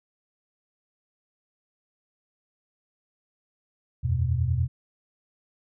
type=chord; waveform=sine; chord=E suspended second; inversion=none; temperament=just; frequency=82.41 / 92.71 / 123.61 Hz; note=E2 / F#2 / B2; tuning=0 / +4 / +2 cents; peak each=-26 / -28 / -25 dBFS; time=4.03-4.68 s; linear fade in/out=20 ms; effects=none